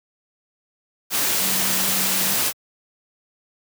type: tone in noise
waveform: sine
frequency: 189.9 Hz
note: F#3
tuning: 45 cents sharp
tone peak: -32 dBFS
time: 1.39-2.38 s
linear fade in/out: 50 ms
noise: white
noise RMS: -21 dBFS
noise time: 1.1-2.53 s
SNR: -14 dB
effects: high-pass 100 Hz 12 dB/octave